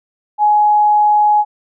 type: tone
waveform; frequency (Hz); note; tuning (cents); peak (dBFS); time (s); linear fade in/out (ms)
sine; 839; G#5; +17; -8; 0.38-1.45; 50
effects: none